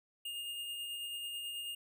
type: tone with tremolo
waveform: square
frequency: 2830 Hz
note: F7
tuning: 22 cents sharp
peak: -39 dBFS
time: 0.25-1.75 s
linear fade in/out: 5 ms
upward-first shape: sine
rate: 9.2 Hz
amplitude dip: 25%
effects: none